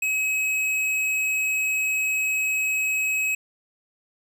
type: tone with hard clipping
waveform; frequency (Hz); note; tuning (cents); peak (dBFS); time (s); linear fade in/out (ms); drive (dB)
triangle; 2555; D#7; +45; -23; 0.02-3.35; 5; 15
effects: none